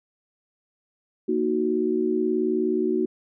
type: chord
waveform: sine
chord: D# minor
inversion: second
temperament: equal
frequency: 233.1 / 311.1 / 370 Hz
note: A#3 / D#4 / F#4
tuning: 0 / 0 / 0 cents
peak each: -27 / -26 / -23 dBFS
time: 1.28-3.06 s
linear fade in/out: 10 ms
effects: none